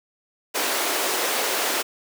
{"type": "high-pass noise", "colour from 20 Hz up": "pink", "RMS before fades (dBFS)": -24, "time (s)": [0.54, 1.83], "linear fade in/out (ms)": 20, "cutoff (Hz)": 350, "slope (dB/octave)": 24, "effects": []}